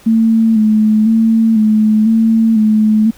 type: tone with vibrato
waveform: sine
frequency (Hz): 220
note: A3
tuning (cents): 0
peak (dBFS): -7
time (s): 0.06-3.11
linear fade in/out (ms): 10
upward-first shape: square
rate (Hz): 1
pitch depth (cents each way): 36
effects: pink hiss -43 dBFS RMS until 3.17 s